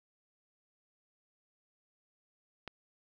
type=click; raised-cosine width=0.3 ms; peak=-25 dBFS; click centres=2.677 s; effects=none